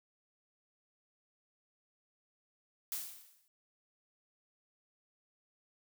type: noise with exponential decay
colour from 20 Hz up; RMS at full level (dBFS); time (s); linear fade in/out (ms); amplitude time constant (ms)
blue; -36; 2.92-3.48; 1; 120
effects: none